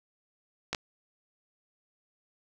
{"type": "clicks", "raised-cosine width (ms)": 0.2, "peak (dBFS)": -13, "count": 2, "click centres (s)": [0.73, 0.748], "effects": []}